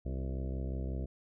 harmonic tone with a mistuned harmonic, 65.6 Hz, C2, 5 cents sharp, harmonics 1 / 2 / 3 / 4 / 5 / 6 / 7 / 8 / 9 / 10, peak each -35 / -41 / -45 / -47 / -49 / -51 / -52 / -53 / -54 / -55 dBFS, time 0.05-1.06 s, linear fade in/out 10 ms, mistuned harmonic 5, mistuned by +46 cents, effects none

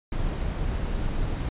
brown noise, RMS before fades -27 dBFS, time 0.12-1.49 s, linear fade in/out 2 ms, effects resampled to 8000 Hz

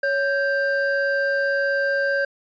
triangle tone pair together, 557 / 1575.4 Hz, C#5 / G6, +8 / +8 cents, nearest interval octave + tritone, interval 1800 cents, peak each -20 dBFS, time 0.03-2.25 s, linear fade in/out 5 ms, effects resampled to 16000 Hz

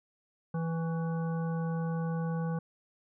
harmonic tone with a mistuned harmonic, 164.81 Hz, E3, in tune, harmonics 1 / 3 / 5 / 7 / 9, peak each -30 / -40 / -44 / -47 / -49 dBFS, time 0.54-2.59 s, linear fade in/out 5 ms, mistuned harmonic 7, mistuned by -43 cents, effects none

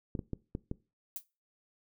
clicks, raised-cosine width 3 ms, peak -22 dBFS, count 5, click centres 0.152 / 0.192 / 0.333 / 0.551 / 0.714 s
violet noise with exponential decay, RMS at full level -34 dBFS, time 1.16-1.24 s, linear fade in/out 1 ms, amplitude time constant 16 ms
effects noise-tail reverb RT60 0.3 s tail -21 dB re dry

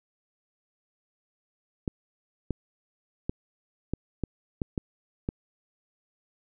clicks, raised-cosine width 3 ms, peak -15 dBFS, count 8, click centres 1.878 / 2.507 / 3.295 / 3.936 / 4.237 / 4.618 / 4.778 / 5.289 s, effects none

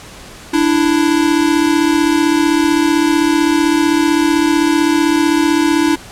square tone pair together, 295 / 330.7 Hz, D4 / E4, +8 / +6 cents, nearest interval major second, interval 198 cents, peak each -14 dBFS, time 0.53-5.96 s, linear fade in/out 10 ms, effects pink hiss -35 dBFS RMS until 6.11 s + low-pass 10000 Hz 12 dB/octave

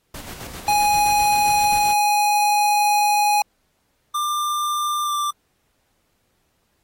pink noise with tremolo, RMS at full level -35 dBFS, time 0.14-1.94 s, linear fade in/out 5 ms, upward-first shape square, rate 7.6 Hz, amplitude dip 40%
square tone, 830.6 Hz, G#5, in tune, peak -16 dBFS, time 0.68-3.42 s, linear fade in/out 2 ms
square tone with pitch glide, 1192 to 1179 Hz, D6 to D6, +25 to +6 cents, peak -21 dBFS, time 4.14-5.31 s, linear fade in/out 10 ms, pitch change -19 cents, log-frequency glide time 5.03-5.12 s
effects pink hiss -68 dBFS RMS until 6.83 s + AAC 48 kbps

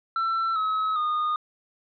triangle tone with pitch steps, 1340 / 1282.4 / 1227.4 Hz, E6 / E6 / D#6, +28 / -48 / -24 cents, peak -21 dBFS, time 0.16-1.36 s, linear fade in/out 2 ms, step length 400 ms, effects resampled to 11025 Hz

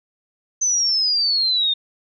sine exponential sweep, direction down, 6190 to 3633 Hz, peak -16 dBFS, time 0.61-1.74 s, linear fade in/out 10 ms, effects none

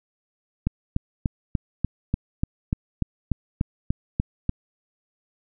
click train, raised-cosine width 5 ms, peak -9 dBFS, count 14, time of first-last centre 0.67-4.494 s, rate 3.4 Hz, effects none

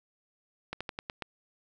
slowing click train, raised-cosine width 0.3 ms, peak -19 dBFS, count 6, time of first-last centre 0.73-1.223 s, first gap 76 ms, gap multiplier 1.13, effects none

